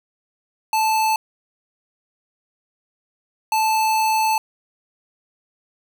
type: tone bursts at uneven times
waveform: square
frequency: 876 Hz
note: A5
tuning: 8 cents flat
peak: -17 dBFS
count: 2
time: 0.73-1.16 / 3.52-4.38 s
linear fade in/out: 2 ms
effects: none